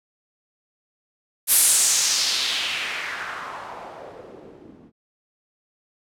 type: noise with low-pass filter sweep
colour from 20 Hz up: blue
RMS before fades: -24 dBFS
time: 1.47-4.92 s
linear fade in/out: 50 ms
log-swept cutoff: 12000 to 220 Hz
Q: 2.2
effects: none